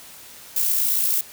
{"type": "noise with amplitude modulation", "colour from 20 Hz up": "violet", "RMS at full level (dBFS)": -19, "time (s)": [0.56, 1.21], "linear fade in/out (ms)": 5, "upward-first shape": "sine", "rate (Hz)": 59, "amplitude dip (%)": 40, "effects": ["white hiss -43 dBFS RMS until 1.32 s"]}